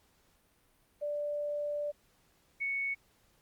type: tone pair in turn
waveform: sine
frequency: 587.3 / 2217 Hz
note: D5 / C#7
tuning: 0 / 0 cents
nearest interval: octave + major seventh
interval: 2300 cents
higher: second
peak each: -32 / -31 dBFS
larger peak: second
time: 1.01-1.92 / 2.6-2.95 s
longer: first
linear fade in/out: 20 ms
effects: pink hiss -69 dBFS RMS until 3.41 s + Opus 48 kbps